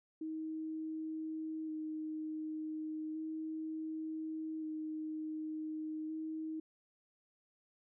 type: tone with vibrato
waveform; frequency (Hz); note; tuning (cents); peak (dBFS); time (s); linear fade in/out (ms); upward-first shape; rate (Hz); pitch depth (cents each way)
sine; 313.8; D#4; +15; -38; 0.21-6.6; 5; square; 0.34; 12
effects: none